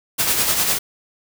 white noise with tremolo, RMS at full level -17 dBFS, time 0.18-0.79 s, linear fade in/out 20 ms, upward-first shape sine, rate 10 Hz, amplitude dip 45%, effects none

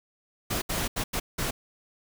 pink noise bursts at uneven times, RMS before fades -29 dBFS, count 5, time 0.5-0.62 / 0.69-0.88 / 0.96-1.04 / 1.13-1.2 / 1.38-1.51 s, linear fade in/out 10 ms, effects none

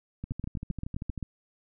two click trains, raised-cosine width 5 ms, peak -23 / -21 dBFS, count 13 / 8, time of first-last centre 0.24-1.177 / 0.31-1.227 s, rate 12.8 / 7.63 Hz, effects none

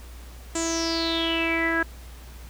sawtooth tone with low-pass filter sweep, 330 Hz, E4, 2 cents sharp, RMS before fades -25 dBFS, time 0.55-1.83 s, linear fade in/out 5 ms, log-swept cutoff 7600 to 1600 Hz, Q 9.3, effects added 60 Hz sine -40 dBFS peak until 2.49 s + pink hiss -49 dBFS RMS until 2.49 s

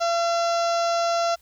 harmonic tone, 680 Hz, F5, 46 cents flat, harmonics 1 / 2 / 3 / 4 / 5 / 6 / 7 / 8 / 9 / 10, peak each -21 / -27 / -42 / -38 / -41 / -37 / -39 / -38 / -39 / -45 dBFS, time 0-1.36 s, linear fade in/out 20 ms, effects added 60 Hz sine -60 dBFS peak until 1.41 s + white hiss -60 dBFS RMS until 1.41 s

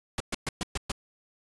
pink noise bursts, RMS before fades -30 dBFS, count 6, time 0.18-0.918 s, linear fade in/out 2 ms, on 23 ms, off 120 ms, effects resampled to 22050 Hz

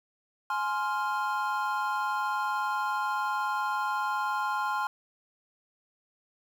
triangle chord, F minor, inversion first, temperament equal with one note detuned, 840.7 / 1046.5 / 1396.9 Hz, Ab5 / C6 / F6, +21 / 0 / 0 cents, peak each -30 / -29 / -31 dBFS, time 0.5-4.87 s, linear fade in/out 2 ms, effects 9-bit

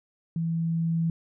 sine tone with level ramp, 165.2 Hz, E3, 4 cents sharp, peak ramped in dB -25 to -22 dBFS, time 0.36-1.1 s, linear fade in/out 2 ms, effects none

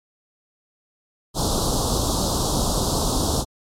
pink band-stop noise, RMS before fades -21 dBFS, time 1.34-3.45 s, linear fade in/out 50 ms, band 1200 to 3600 Hz, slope 48 dB/octave, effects low-pass 10000 Hz 12 dB/octave + MP3 96 kbps

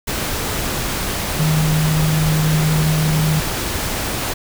sine tone in noise, 155.56 Hz, D#3, in tune, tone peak -14 dBFS, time 1.39-3.4 s, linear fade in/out 10 ms, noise pink, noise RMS -22 dBFS, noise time 0.07-4.34 s, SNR +5 dB, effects none

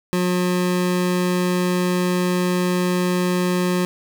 25% pulse tone, 180 Hz, F#3, 47 cents flat, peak -14 dBFS, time 0.13-3.85 s, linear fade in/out 0 ms, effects none

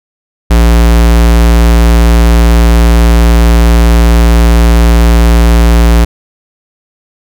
square tone, 57.8 Hz, A#1, 14 cents flat, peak -3 dBFS, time 0.5-6.05 s, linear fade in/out 10 ms, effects none

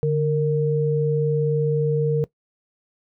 sine tone pair together, 146.8 / 461.9 Hz, D3 / A#4, 0 / -16 cents, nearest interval octave + minor sixth, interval 1984 cents, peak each -20 dBFS, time 0.03-2.24 s, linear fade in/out 0 ms, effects noise-tail reverb RT60 0.1 s tail -20 dB re dry

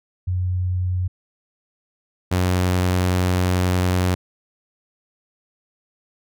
sine / sawtooth tone pair in turn, 91 / 91 Hz, F#2 / F#2, -28 / -28 cents, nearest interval unison, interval 0 cents, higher neither, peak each -19 / -13 dBFS, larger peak second, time 0.27-1.08 / 2.31-4.15 s, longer second, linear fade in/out 10 ms, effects none

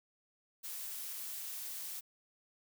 blue noise, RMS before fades -43 dBFS, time 0.63-2.01 s, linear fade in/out 20 ms, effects none

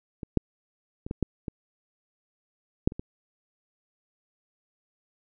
clicks, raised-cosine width 3 ms, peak -22 / -7 / -23 / -17 / -11 / -19 / -6 / -26 / -21 dBFS, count 9, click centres 0.232 / 0.373 / 1.065 / 1.111 / 1.227 / 1.482 / 2.875 / 2.921 / 2.995 s, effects none

